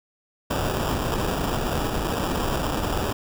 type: noise with sample-and-hold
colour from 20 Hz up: pink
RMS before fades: -25 dBFS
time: 0.5-3.13 s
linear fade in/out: 10 ms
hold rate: 2100 Hz
effects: none